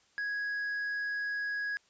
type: tone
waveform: triangle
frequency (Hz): 1661.2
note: G#6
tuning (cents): 0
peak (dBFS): -30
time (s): 0.18-1.77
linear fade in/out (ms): 0
effects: white hiss -67 dBFS RMS until 1.89 s + resampled to 16000 Hz